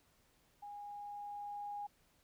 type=tone with level ramp; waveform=sine; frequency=820 Hz; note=G#5; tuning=22 cents flat; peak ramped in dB=-46 to -40 dBFS; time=0.62-1.87 s; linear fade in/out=10 ms; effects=pink hiss -72 dBFS RMS until 2.23 s